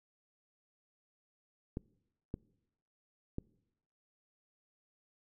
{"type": "clicks", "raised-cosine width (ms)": 3, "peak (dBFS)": -24, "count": 3, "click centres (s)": [1.771, 2.341, 3.384], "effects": ["noise-tail reverb RT60 0.9 s tail -24 dB re dry"]}